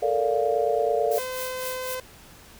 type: chord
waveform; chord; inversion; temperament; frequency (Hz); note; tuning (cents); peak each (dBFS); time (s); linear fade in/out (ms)
sine; Bb major seventh; third; just; 437 / 466.2 / 582.7 / 699.2; A4 / Bb4 / D5 / F5; -12 / 0 / -14 / +2; -26; 0.02-1.19; 10
type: noise with tremolo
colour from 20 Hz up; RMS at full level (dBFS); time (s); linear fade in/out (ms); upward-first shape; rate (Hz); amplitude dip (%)
blue; -33; 1.11-1.95; 5; triangle; 4; 100
type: tone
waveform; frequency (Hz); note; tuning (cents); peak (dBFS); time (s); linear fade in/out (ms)
sawtooth; 512; C5; -38; -26; 1.18-2; 2
effects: pink hiss -49 dBFS RMS until 2.59 s